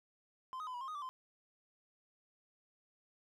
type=tone with pitch steps; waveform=triangle; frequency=1035 / 1252 / 1012 / 971 / 1065 / 1244 / 1163 / 1034 Hz; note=C6 / D#6 / B5 / B5 / C6 / D#6 / D6 / C6; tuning=-19 / +10 / +42 / -30 / +30 / -1 / -17 / -21 cents; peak=-39 dBFS; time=0.53-1.09 s; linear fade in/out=0 ms; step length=70 ms; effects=none